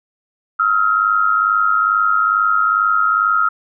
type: tone pair together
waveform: sine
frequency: 1281 / 1383.3 Hz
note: E6 / F6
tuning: -50 / -17 cents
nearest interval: minor second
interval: 133 cents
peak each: -15 dBFS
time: 0.59-3.49 s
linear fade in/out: 10 ms
effects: none